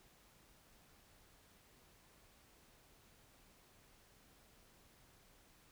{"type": "silence", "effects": ["pink hiss -67 dBFS RMS until 5.71 s"]}